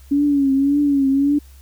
sine tone with vibrato, 280 Hz, C#4, 18 cents sharp, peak -13 dBFS, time 0.11-1.39 s, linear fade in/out 10 ms, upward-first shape triangle, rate 1.8 Hz, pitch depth 79 cents each way, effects added 67 Hz sine -41 dBFS peak until 1.61 s + white hiss -53 dBFS RMS until 1.61 s

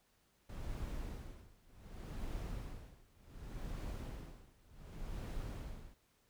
brown noise with tremolo, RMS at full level -42 dBFS, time 0.49-5.94 s, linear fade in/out 5 ms, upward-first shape sine, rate 0.67 Hz, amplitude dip 95%, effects pink hiss -74 dBFS RMS until 6.29 s

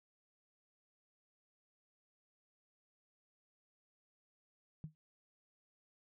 sine tone with exponential decay, 155.56 Hz, D#3, in tune, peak -38 dBFS, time 4.84-4.95 s, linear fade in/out 0 ms, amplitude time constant 22 ms, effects none

